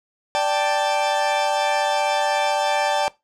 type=chord; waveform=40% pulse; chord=D suspended fourth; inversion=none; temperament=equal; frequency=587.3 / 784 / 880 Hz; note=D5 / G5 / A5; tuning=0 / 0 / 0 cents; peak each=-22 dBFS; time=0.35-3.08 s; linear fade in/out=0 ms; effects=noise-tail reverb RT60 0.2 s tail -20 dB re dry + low-pass 7000 Hz 12 dB/octave